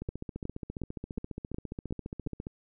two click trains, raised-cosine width 3 ms, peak -24 / -21 dBFS, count 37 / 7, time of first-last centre 0.02-2.469 / 0.09-2.272 s, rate 14.7 / 2.75 Hz, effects none

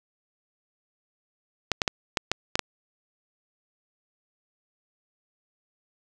clicks, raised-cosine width 0.2 ms, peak -5 dBFS, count 7, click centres 1.717 / 1.818 / 1.878 / 2.172 / 2.316 / 2.555 / 2.593 s, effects none

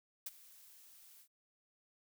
blue noise with ADSR envelope, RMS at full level -40 dBFS, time 0.26-1.28 s, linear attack 7 ms, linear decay 28 ms, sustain -20 dB, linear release 77 ms, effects none

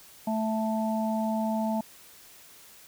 harmonic tone, 220 Hz, A3, in tune, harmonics 1 / 3 / 4, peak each -27 / -32 / -33 dBFS, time 0.27-1.81 s, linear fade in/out 5 ms, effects white hiss -52 dBFS RMS until 2.87 s

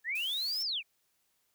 sine linear two-way sweep, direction up then down, 1700 to 5450 to 2233 Hz, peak -31 dBFS, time 0.04-0.83 s, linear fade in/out 50 ms, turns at 0.63 s
blue noise, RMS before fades -47 dBFS, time 0.15-0.63 s, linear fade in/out 5 ms
effects white hiss -75 dBFS RMS until 1.54 s

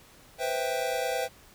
square chord, C major seventh, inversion third, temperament equal, 493.9 / 523.3 / 659.3 / 784 Hz, B4 / C5 / E5 / G5, 0 / 0 / 0 / 0 cents, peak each -34 dBFS, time 0.38-1.29 s, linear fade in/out 50 ms, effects pink hiss -55 dBFS RMS until 1.54 s

